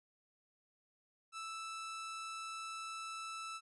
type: tone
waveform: sawtooth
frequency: 1318.5 Hz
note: E6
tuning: in tune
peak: -39 dBFS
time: 1.32-3.61 s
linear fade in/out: 50 ms
effects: resampled to 24000 Hz